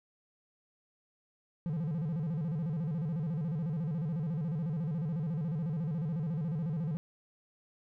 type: tone with vibrato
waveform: triangle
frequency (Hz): 158.7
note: D#3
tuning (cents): +35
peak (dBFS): -29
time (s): 1.66-6.97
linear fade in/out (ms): 0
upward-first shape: square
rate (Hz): 14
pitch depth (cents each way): 150
effects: none